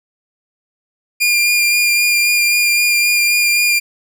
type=tone with vibrato; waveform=sawtooth; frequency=2408 Hz; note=D7; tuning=43 cents sharp; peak=-8 dBFS; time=1.2-3.8 s; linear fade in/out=20 ms; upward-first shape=sine; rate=3.8 Hz; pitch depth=14 cents each way; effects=none